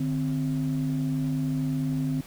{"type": "tone pair together", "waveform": "sine", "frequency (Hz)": [149.6, 260.6], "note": ["D3", "C4"], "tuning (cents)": [32, -7], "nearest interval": "minor seventh", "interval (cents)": 961, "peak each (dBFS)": -26, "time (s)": [0, 2.21], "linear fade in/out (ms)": 5, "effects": ["tanh soft clip ceiling -19 dBFS", "pink hiss -48 dBFS RMS until 2.26 s"]}